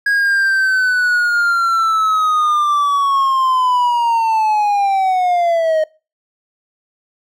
triangle linear sweep, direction down, 1650 to 619 Hz, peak -10 dBFS, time 0.06-5.84 s, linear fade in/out 5 ms, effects noise-tail reverb RT60 0.3 s tail -22 dB re dry

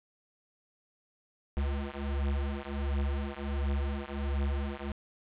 square beating tone pair, 69.3 / 70.7 Hz, C#2 / C#2, 0 / +35 cents, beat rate 1.4 Hz, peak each -34 / -34 dBFS, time 1.57-4.92 s, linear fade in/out 0 ms, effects resampled to 8000 Hz + 9-bit

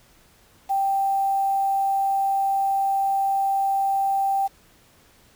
sine tone with quantisation, 784 Hz, G5, in tune, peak -19 dBFS, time 0.69-4.48 s, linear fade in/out 20 ms, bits 7, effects pink hiss -56 dBFS RMS until 5.35 s

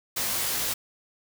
white noise with comb filter, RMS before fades -28 dBFS, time 0.16-0.74 s, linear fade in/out 10 ms, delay 19 ms, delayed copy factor +0.85, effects none

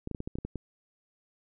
clicks, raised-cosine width 3 ms, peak -22 dBFS, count 9, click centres 0.074 / 0.113 / 0.148 / 0.204 / 0.275 / 0.355 / 0.386 / 0.45 / 0.557 s, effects none

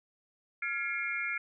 sine tone cluster, 1394 / 1682 / 2151 / 2372 Hz, F6 / G#6 / C7 / D7, -4 / +22 / +47 / +17 cents, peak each -38 / -40 / -34 / -38 dBFS, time 0.62-1.38 s, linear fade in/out 5 ms, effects none

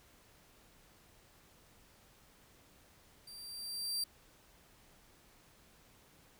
sawtooth tone with level ramp, 4708 Hz, D8, 3 cents sharp, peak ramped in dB -47 to -30 dBFS, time 3.27-4.04 s, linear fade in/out 5 ms, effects pink hiss -64 dBFS RMS until 6.39 s

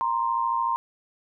sine tone pair together, 932.9 / 1046.5 Hz, A#5 / C6, +1 / 0 cents, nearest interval major second, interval 199 cents, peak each -25 dBFS, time 0.01-0.76 s, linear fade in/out 0 ms, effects none

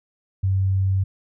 sine tone, 95.8 Hz, G2, 39 cents flat, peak -17 dBFS, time 0.43-1.04 s, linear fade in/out 10 ms, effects none

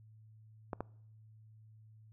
clicks, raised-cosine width 1 ms, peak -23 dBFS, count 2, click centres 0.732 / 0.806 s, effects noise-tail reverb RT60 0.7 s tail -24 dB re dry + added 109 Hz sine -56 dBFS peak until 2.12 s

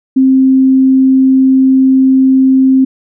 sine tone, 263.7 Hz, C4, 14 cents sharp, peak -4 dBFS, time 0.16-2.85 s, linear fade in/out 10 ms, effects none

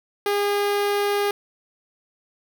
sawtooth tone with notch filter, 407.3 Hz, G#4, 34 cents flat, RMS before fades -22 dBFS, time 0.26-1.31 s, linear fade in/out 2 ms, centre 7200 Hz, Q 1.6, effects none

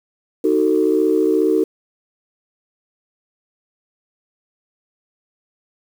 sine chord, D# diminished, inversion none, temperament just, 311.1 / 373.4 / 448 Hz, D#4 / F#4 / A4, 0 / +16 / +31 cents, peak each -17 dBFS, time 0.44-1.64 s, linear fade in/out 5 ms, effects tanh soft clip ceiling -4 dBFS + 7-bit

